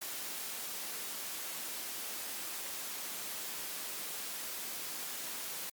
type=high-pass noise; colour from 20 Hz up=white; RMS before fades=-41 dBFS; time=0.01-5.7 s; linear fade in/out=10 ms; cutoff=190 Hz; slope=12 dB/octave; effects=Opus 48 kbps